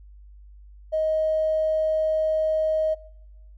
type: tone with tanh clipping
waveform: triangle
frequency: 628 Hz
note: D#5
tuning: 16 cents sharp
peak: -20 dBFS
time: 0.92-2.95 s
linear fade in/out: 20 ms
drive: 2 dB
effects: noise-tail reverb RT60 1.0 s tail -24 dB re dry + added 50 Hz sine -44 dBFS peak until 3.57 s